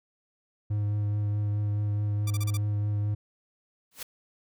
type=tone with vibrato; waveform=triangle; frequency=103.83 Hz; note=G#2; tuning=in tune; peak=-23 dBFS; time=0.7-3.15 s; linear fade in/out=10 ms; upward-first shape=triangle; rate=4.7 Hz; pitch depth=16 cents each way
type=tone bursts; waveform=5% pulse; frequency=1174.7 Hz; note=D6; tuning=in tune; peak=-23 dBFS; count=5; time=2.27-2.572 s; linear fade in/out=5 ms; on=34 ms; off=33 ms
type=noise with exponential growth; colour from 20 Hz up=white; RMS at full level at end=-32 dBFS; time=3.91-4.03 s; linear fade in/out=5 ms; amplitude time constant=25 ms
effects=none